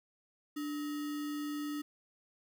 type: tone with sample-and-hold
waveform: sine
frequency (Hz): 294.8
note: D4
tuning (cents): +7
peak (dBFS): -35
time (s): 0.56-1.82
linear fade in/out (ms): 10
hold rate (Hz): 1575
effects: none